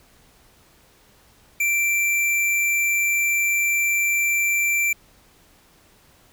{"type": "tone", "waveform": "square", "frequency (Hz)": 2349, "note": "D7", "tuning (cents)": 0, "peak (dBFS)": -19, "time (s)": [1.6, 4.93], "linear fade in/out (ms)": 5, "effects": ["pink hiss -55 dBFS RMS until 6.32 s"]}